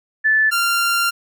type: tone pair in turn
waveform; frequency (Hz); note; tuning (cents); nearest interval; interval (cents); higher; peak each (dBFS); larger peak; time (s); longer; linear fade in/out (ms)
sine / sawtooth; 1747 / 1386.6; A6 / F6; -13 / -13; major third; 400; first; -12; neither; 0.24-0.51 / 0.51-1.11; second; 20
effects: none